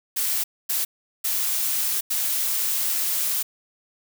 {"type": "noise bursts at uneven times", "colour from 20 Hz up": "blue", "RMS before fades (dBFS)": -24, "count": 4, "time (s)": [[0.16, 0.44], [0.69, 0.85], [1.24, 2.01], [2.1, 3.43]], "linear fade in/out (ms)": 10, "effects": []}